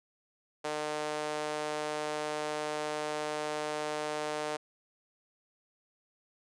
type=tone with high-pass filter; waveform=sawtooth; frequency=151.4 Hz; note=D#3; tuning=47 cents flat; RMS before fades=-35 dBFS; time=0.64-4.57 s; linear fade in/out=10 ms; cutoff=540 Hz; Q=1.7; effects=resampled to 22050 Hz